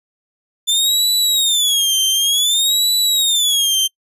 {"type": "tone with vibrato", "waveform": "sawtooth", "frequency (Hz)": 3520, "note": "A7", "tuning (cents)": 0, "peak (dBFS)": -10, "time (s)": [0.67, 3.88], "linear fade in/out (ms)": 20, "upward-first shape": "sine", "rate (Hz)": 0.55, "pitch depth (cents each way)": 200, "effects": ["noise-tail reverb RT60 0.1 s tail -25 dB re dry", "resampled to 32000 Hz"]}